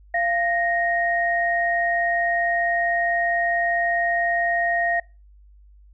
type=tone pair together; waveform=sine; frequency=689.1 / 1864.7 Hz; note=F5 / A#6; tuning=-23 / 0 cents; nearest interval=octave + perfect fourth; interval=1723 cents; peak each=-22 dBFS; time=0.14-5 s; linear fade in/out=5 ms; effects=noise-tail reverb RT60 0.3 s tail -24 dB re dry + added 50 Hz sine -47 dBFS peak until 5.93 s